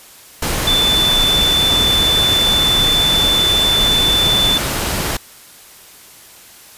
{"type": "tone in noise", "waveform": "sine", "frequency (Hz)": 3517, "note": "A7", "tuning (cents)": -1, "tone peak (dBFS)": -12, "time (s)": [0.67, 4.58], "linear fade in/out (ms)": 5, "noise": "pink", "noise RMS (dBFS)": -19, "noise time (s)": [0.42, 5.17], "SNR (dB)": 4, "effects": ["white hiss -41 dBFS RMS until 6.77 s", "resampled to 32000 Hz"]}